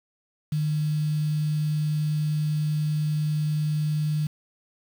sine tone with quantisation, 151.7 Hz, D#3, 44 cents flat, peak -22 dBFS, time 0.52-4.27 s, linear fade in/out 5 ms, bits 7, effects none

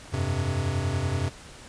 square chord, F suspended second, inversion none, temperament equal, 87.31 / 98 / 130.81 Hz, F2 / G2 / C3, 0 / 0 / 0 cents, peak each -30 dBFS, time 0.12-1.3 s, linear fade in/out 20 ms, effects pink hiss -46 dBFS RMS until 1.68 s + resampled to 22050 Hz

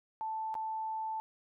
sine tone with dropouts, 880 Hz, A5, in tune, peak -34 dBFS, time 0.21-1.2 s, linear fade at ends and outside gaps 0 ms, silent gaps 0.542-0.552 s, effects none

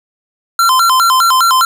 square tone with vibrato, 1188 Hz, D6, 20 cents sharp, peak -8 dBFS, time 0.59-1.65 s, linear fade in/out 2 ms, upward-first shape square, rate 4.9 Hz, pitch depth 240 cents each way, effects none

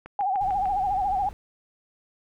click train, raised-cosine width 0.5 ms, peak -25 dBFS, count 5, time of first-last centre 0.06-0.656 s, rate 6.71 Hz
sine tone with vibrato, 781 Hz, G5, 7 cents flat, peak -22 dBFS, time 0.19-1.29 s, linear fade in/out 2 ms, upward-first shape sine, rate 14 Hz, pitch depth 94 cents each way
brown noise, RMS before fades -40 dBFS, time 0.41-1.33 s, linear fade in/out 0 ms
effects none

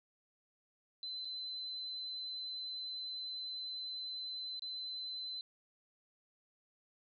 sine tone with dropouts, 4045 Hz, B7, 41 cents sharp, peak -40 dBFS, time 1.03-5.41 s, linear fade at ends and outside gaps 1 ms, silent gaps 1.248-1.253 / 4.595-4.621 s, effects none

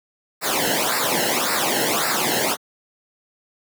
pink noise with flanger, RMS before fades -21 dBFS, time 0.41-2.57 s, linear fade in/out 50 ms, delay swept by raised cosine 0.31 to 0.86 ms, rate 1.8 Hz, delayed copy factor -0.85, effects high-pass 150 Hz 12 dB/octave

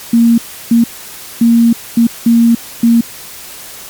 sine tone bursts at uneven times, 232.5 Hz, A#3, 4 cents flat, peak -4 dBFS, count 6, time 0.13-0.38 / 0.71-0.84 / 1.41-1.73 / 1.97-2.07 / 2.26-2.55 / 2.83-3.01 s, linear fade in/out 5 ms, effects white hiss -30 dBFS RMS until 3.89 s + MP3 96 kbps

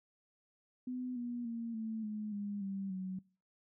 sine tone with pitch steps, 251.5 / 241.1 / 231.2 / 221.6 / 212.5 / 203.7 / 195.28 / 187.22 Hz, B3 / B3 / A#3 / A3 / G#3 / G#3 / G3 / F#3, +32 / -41 / -14 / +13 / +40 / -33 / -6 / +21 cents, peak -37 dBFS, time 0.87-3.19 s, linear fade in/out 5 ms, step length 290 ms, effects noise-tail reverb RT60 0.4 s tail -24 dB re dry

